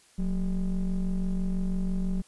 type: ring-modulated tone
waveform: triangle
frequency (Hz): 103.83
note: G#2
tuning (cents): 0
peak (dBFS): -20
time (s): 0.18-2.22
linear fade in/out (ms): 10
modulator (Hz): 80.8
effects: white hiss -59 dBFS RMS until 2.27 s + resampled to 24000 Hz